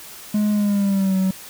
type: tone with pitch glide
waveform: triangle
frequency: 209.8 to 189.08 Hz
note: G#3 to F#3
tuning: +18 to +38 cents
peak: -14 dBFS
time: 0.34-1.31 s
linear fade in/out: 5 ms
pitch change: -180 cents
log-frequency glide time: 0.51-1.17 s
effects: white hiss -39 dBFS RMS until 1.49 s